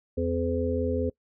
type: harmonic tone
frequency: 84.9 Hz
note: F2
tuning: 48 cents flat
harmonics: 1 / 3 / 5 / 6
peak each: -30 / -30 / -30 / -30 dBFS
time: 0.17-1.1 s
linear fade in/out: 10 ms
effects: noise-tail reverb RT60 0.1 s tail -22 dB re dry